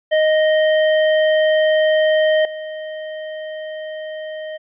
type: tone with level steps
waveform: square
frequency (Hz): 622.3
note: D#5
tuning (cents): 0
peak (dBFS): -13 / -27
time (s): 0.11-4.58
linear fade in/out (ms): 20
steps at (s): 2.45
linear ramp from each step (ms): 2
effects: resampled to 8000 Hz